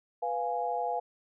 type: chord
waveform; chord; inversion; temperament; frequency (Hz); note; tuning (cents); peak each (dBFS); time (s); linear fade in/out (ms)
sine; F diminished; second; equal; 493.9 / 698.5 / 830.6; Cb5 / F5 / Ab5; 0 / 0 / 0; -35 / -32 / -33; 0.22-1; 10
effects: none